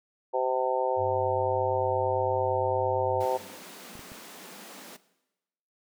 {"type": "harmonic tone", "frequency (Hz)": 128.8, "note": "C3", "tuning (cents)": -27, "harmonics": [3, 4, 5, 6, 7], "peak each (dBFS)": [-32, -28, -33, -32, -30], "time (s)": [0.33, 3.38], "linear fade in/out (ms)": 20}
{"type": "tone", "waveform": "triangle", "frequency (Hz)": 98, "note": "G2", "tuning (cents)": 0, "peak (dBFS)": -33, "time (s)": [0.96, 3.26], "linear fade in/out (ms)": 50}
{"type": "high-pass noise", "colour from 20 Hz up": "pink", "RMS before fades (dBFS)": -46, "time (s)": [3.2, 4.97], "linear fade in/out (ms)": 10, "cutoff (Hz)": 170, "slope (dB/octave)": 96}
{"type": "clicks", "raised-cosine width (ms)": 3, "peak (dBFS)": -34, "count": 3, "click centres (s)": [3.954, 3.993, 4.119]}
{"effects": ["noise-tail reverb RT60 1.0 s tail -17 dB re dry"]}